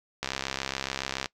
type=click train; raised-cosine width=0.2 ms; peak=-12 dBFS; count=70; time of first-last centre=0.23-1.258 s; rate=67.1 Hz; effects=noise-tail reverb RT60 0.1 s tail -22 dB re dry